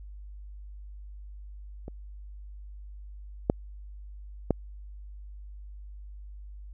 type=clicks; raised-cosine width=2 ms; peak=-26 / -7 / -9 dBFS; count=3; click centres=1.881 / 3.499 / 4.507 s; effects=added 50 Hz sine -41 dBFS peak until 6.73 s